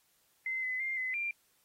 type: tone with pitch steps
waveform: sine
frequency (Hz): 2063 / 2023 / 2106 / 2031 / 2379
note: C7 / B6 / C7 / B6 / D7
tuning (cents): -25 / +41 / +11 / +48 / +22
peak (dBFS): -32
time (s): 0.46-1.31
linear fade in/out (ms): 2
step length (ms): 170
effects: white hiss -71 dBFS RMS until 1.64 s + AAC 48 kbps